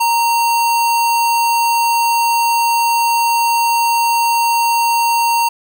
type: tone with sample-and-hold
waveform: sine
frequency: 932.3 Hz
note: A#5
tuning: in tune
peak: -11 dBFS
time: 0-5.49 s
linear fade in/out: 10 ms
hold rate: 3675 Hz
effects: none